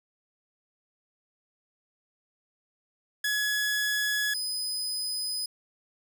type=tone pair in turn; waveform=sawtooth; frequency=1690 / 5008 Hz; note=G#6 / D#8; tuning=+30 / +10 cents; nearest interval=octave + perfect fifth; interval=1880 cents; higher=second; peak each=-22 / -27 dBFS; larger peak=first; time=3.24-4.34 / 4.34-5.46 s; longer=second; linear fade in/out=5 ms; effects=none